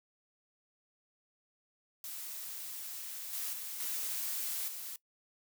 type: noise with level steps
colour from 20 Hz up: blue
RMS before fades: -43 / -38 / -42 / -37 / -43 dBFS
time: 2.04-4.96 s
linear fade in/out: 2 ms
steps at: 3.33 / 3.53 / 3.8 / 4.68 s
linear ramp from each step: 2 ms
effects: noise-tail reverb RT60 0.1 s tail -20 dB re dry